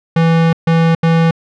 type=tone bursts at uneven times; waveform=square; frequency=164.81 Hz; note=E3; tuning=in tune; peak=-9 dBFS; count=3; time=0.16-0.53 / 0.67-0.95 / 1.03-1.31 s; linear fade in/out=5 ms; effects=low-pass 3000 Hz 12 dB/octave